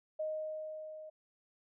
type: tone with level ramp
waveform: sine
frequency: 622 Hz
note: D#5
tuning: 1 cent flat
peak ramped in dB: -33 to -46 dBFS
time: 0.19-1.1 s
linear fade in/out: 10 ms
effects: none